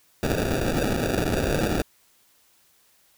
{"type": "noise with sample-and-hold", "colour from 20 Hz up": "white", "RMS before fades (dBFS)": -24, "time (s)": [0.23, 1.82], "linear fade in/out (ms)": 0, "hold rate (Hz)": 1050, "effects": ["white hiss -61 dBFS RMS until 3.17 s"]}